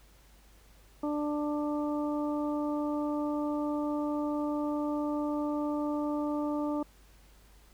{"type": "harmonic tone", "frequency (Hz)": 295.9, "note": "D4", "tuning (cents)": 13, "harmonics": [1, 2, 3, 4], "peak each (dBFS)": [-30, -36, -40, -42], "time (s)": [1.03, 6.83], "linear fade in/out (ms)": 5, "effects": ["added 50 Hz sine -57 dBFS peak until 7.73 s", "pink hiss -62 dBFS RMS until 7.73 s"]}